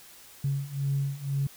sine beating tone pair, 137.7 / 139.7 Hz, C#3 / C#3, -11 / +14 cents, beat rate 2 Hz, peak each -30 / -28 dBFS, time 0.44-1.47 s, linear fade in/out 5 ms, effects tanh soft clip ceiling -19 dBFS + white hiss -51 dBFS RMS until 1.56 s

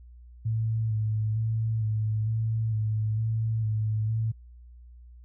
sine tone with vibrato, 110 Hz, A2, in tune, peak -24 dBFS, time 0.45-4.32 s, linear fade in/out 10 ms, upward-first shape square, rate 1.1 Hz, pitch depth 26 cents each way, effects added 60 Hz sine -46 dBFS peak until 5.24 s

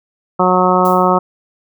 harmonic tone, 182.8 Hz, F#3, 21 cents flat, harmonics 1 / 2 / 3 / 4 / 5 / 6 / 7, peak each -17 / -17 / -17 / -17 / -17 / -17 / -17 dBFS, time 0.39-1.19 s, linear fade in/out 10 ms
violet noise with exponential decay, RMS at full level -26 dBFS, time 0.85-1.17 s, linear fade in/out 2 ms, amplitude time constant 69 ms
effects none

